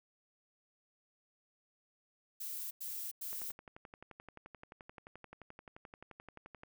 violet noise bursts, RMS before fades -42 dBFS, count 3, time 2.4-3.52 s, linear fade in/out 10 ms, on 310 ms, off 95 ms
click train, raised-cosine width 0.5 ms, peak -35 dBFS, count 39, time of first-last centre 3.33-6.634 s, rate 11.5 Hz
effects none

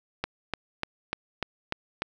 click train, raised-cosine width 0.3 ms, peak -12 dBFS, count 7, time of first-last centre 0.24-2.02 s, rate 3.37 Hz, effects none

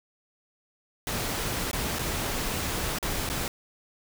pink noise with dropouts, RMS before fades -30 dBFS, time 1.07-3.48 s, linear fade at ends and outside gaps 1 ms, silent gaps 1.713-1.731 / 1.987-1.992 / 2.986-3.027 / 3.29-3.299 s, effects none

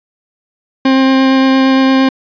40% pulse tone with vibrato, 265.2 Hz, C4, 23 cents sharp, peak -6 dBFS, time 0.85-2.09 s, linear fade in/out 5 ms, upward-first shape sine, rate 8.7 Hz, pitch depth 8 cents each way, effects resampled to 11025 Hz + 7-bit

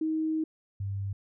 sine tone pair in turn, 315.7 / 98.78 Hz, D#4 / G2, +25 / +14 cents, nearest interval octave + minor sixth, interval 2011 cents, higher first, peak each -26 / -30 dBFS, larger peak first, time 0.01-0.44 / 0.8-1.13 s, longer first, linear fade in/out 5 ms, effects none

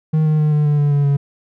triangle tone with pitch steps, 156.3 / 154.06 / 151.85 / 149.67 / 147.53 / 145.41 / 143.33 / 141.27 Hz, D#3 / D#3 / D#3 / D3 / D3 / D3 / D3 / C#3, +8 / -17 / -42 / +33 / +8 / -17 / -42 / +33 cents, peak -10 dBFS, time 0.13-1.17 s, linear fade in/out 10 ms, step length 130 ms, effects none

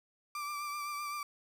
35% pulse tone with vibrato, 1174.7 Hz, D6, in tune, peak -35 dBFS, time 0.35-1.23 s, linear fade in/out 2 ms, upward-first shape triangle, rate 7.8 Hz, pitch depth 34 cents each way, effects none

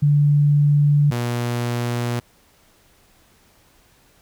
sine / sawtooth tone pair in turn, 145.8 / 119.98 Hz, D3 / B2, -12 / -50 cents, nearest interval minor third, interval 338 cents, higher first, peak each -12 / -17 dBFS, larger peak first, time 0.02-1.11 / 1.11-2.2 s, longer neither, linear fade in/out 10 ms, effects pink hiss -56 dBFS RMS until 4.21 s

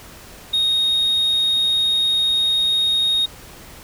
sine tone, 3729 Hz, A#7, in tune, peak -13 dBFS, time 0.53-3.26 s, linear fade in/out 10 ms, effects tanh soft clip ceiling -14 dBFS + pink hiss -41 dBFS RMS until 3.83 s

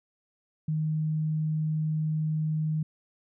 sine tone, 155.56 Hz, D#3, in tune, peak -25 dBFS, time 0.68-2.83 s, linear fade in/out 5 ms, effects none

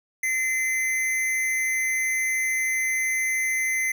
square tone with amplitude modulation, 2059 Hz, C7, 28 cents flat, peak -21 dBFS, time 0.23-3.92 s, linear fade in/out 5 ms, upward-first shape sine, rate 247 Hz, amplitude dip 45%, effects none

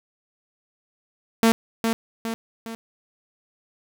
sawtooth tone with echo, 226.8 Hz, A#3, 47 cents flat, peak -10 dBFS, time 1.43-1.52 s, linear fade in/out 0 ms, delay 410 ms, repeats 3, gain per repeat -6 dB, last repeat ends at 2.75 s, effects none

